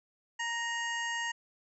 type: harmonic tone with a mistuned harmonic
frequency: 932.3 Hz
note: A#5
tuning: in tune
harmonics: 1 / 2 / 3 / 5 / 6 / 7 / 8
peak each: -38 / -34 / -40 / -54 / -56 / -45 / -47 dBFS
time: 0.39-1.32 s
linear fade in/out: 10 ms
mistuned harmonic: 3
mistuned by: +33 cents
effects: none